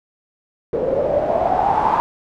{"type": "noise with low-pass filter sweep", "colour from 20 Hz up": "white", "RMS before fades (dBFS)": -18, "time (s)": [0.73, 2], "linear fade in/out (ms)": 0, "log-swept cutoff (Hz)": [470, 970], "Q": 9.5, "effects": []}